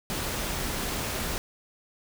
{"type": "noise", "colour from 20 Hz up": "pink", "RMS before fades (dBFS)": -31, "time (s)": [0.1, 1.38], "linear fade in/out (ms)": 0, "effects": []}